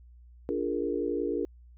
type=chord; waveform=sine; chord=Bb dominant seventh; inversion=first; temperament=equal with one note detuned; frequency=291.6 / 349.2 / 415.3 / 466.2 Hz; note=D4 / F4 / Ab4 / Bb4; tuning=-12 / 0 / 0 / 0 cents; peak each=-33 dBFS; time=0.49-1.45 s; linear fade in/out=0 ms; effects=added 60 Hz sine -50 dBFS peak until 1.77 s